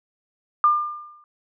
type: tone with exponential decay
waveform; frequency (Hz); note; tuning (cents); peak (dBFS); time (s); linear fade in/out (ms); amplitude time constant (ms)
sine; 1200; D6; +37; -11; 0.64-1.24; 1; 130
effects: none